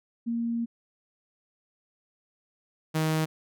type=tone pair in turn; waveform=sine / sawtooth; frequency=233 / 157.59 Hz; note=A#3 / D#3; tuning=-1 / +22 cents; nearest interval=perfect fifth; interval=677 cents; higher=first; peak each=-26 / -20 dBFS; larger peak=second; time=0.26-0.66 / 2.94-3.26 s; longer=first; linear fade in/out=20 ms; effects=none